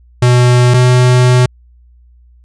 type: tone pair in turn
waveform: square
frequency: 123.4 / 125.19 Hz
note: B2 / B2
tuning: -1 / +24 cents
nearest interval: unison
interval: 25 cents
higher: second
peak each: -6 dBFS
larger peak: neither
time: 0.22-0.74 / 0.74-1.46 s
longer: second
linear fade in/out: 5 ms
effects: added 60 Hz sine -41 dBFS peak until 2.44 s + resampled to 22050 Hz